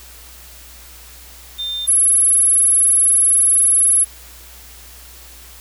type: tone pair in turn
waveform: sine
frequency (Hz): 3600 / 10788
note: A7 / E9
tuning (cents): +39 / +39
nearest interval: octave + perfect fifth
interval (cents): 1900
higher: second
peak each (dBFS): -21 / -10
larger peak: second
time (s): 1.58-1.87 / 1.87-4.05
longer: second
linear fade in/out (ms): 20
effects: added 60 Hz sine -42 dBFS peak until 5.6 s + white hiss -41 dBFS RMS until 5.6 s